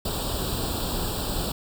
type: noise with comb filter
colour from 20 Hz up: pink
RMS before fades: -28 dBFS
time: 0.05-1.52 s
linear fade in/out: 5 ms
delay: 0.24 ms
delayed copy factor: +0.9
effects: none